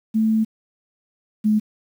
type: tone pair in turn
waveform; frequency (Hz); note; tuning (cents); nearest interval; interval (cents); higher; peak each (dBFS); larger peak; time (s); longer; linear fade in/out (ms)
sine; 220 / 213.7; A3 / G#3; 0 / +50; minor second; 50; first; -15 / -14; second; 0.14-0.45 / 1.44-1.6; first; 20
effects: 8-bit